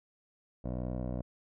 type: tone with low-pass filter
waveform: 15% pulse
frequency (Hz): 62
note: B1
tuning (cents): +7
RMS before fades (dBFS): -36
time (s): 0.64-1.22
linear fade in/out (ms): 10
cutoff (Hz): 560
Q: 1.7
effects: none